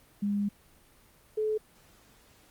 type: tone pair in turn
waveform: sine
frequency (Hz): 203.4 / 431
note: G#3 / A4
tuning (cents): -36 / -36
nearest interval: octave + minor second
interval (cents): 1300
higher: second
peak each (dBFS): -26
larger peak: neither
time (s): 0.22-0.49 / 1.37-1.58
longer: first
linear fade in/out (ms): 10
effects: pink hiss -60 dBFS RMS until 2.5 s + Opus 32 kbps